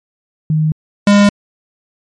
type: tone pair in turn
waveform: sine / square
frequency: 155.56 / 203.4 Hz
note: D#3 / G#3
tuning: 0 / -36 cents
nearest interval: perfect fourth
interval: 464 cents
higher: second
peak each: -10 / -6 dBFS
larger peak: second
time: 0.5-0.72 / 1.07-1.29 s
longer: neither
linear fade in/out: 2 ms
effects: low-pass 7000 Hz 12 dB/octave + MP3 48 kbps